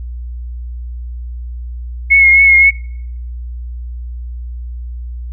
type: tone with vibrato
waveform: sine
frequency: 2174 Hz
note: C#7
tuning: 34 cents flat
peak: -4 dBFS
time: 2.1-2.71 s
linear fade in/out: 20 ms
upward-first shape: triangle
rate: 3.8 Hz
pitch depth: 34 cents each way
effects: noise-tail reverb RT60 0.7 s tail -26 dB re dry + added 60 Hz sine -22 dBFS peak until 5.32 s